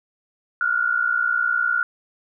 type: tone pair together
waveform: sine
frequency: 1400 / 1459.9 Hz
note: F6 / F#6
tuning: +4 / -24 cents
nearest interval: minor second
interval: 72 cents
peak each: -21 / -21 dBFS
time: 0.61-1.83 s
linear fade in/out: 2 ms
effects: none